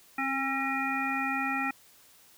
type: harmonic tone with a mistuned harmonic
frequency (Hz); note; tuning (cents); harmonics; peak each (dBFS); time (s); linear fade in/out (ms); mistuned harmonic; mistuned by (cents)
270.2; C#4; -44; 1 / 3 / 5 / 7 / 9; -34 / -34 / -34 / -34 / -34; 0.18-1.71; 5; 1; -17
effects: white hiss -58 dBFS RMS until 2.37 s